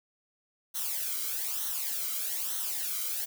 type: noise with flanger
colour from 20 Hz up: blue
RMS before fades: -33 dBFS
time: 0.74-3.26 s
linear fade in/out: 20 ms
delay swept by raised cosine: 0.41 to 1.15 ms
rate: 1.1 Hz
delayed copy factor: -0.7
effects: none